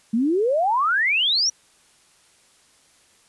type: exponential sweep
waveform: sine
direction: up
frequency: 213.7 to 5890 Hz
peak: -17 dBFS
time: 0.13-1.5 s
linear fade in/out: 10 ms
effects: white hiss -57 dBFS RMS until 3.28 s + resampled to 24000 Hz